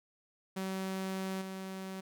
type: tone with level steps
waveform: sawtooth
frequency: 190.2 Hz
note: F#3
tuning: 48 cents sharp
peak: -31 / -36 dBFS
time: 0.56-2.01 s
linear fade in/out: 10 ms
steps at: 1.41 s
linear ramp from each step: 10 ms
effects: none